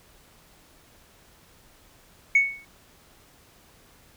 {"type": "tone with exponential decay", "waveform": "sine", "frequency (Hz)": 2217, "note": "C#7", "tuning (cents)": 0, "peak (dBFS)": -11, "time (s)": [2.35, 2.65], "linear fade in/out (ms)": 5, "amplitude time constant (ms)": 64, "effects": ["tanh soft clip ceiling -11 dBFS", "pink hiss -56 dBFS RMS until 4.16 s"]}